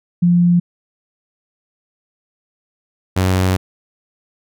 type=tone pair in turn; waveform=sine / sawtooth; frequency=174.61 / 93.14 Hz; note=F3 / F#2; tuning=0 / +12 cents; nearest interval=major seventh; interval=1088 cents; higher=first; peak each=-9 dBFS; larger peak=neither; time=0.22-0.6 / 3.16-3.57 s; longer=second; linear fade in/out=10 ms; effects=none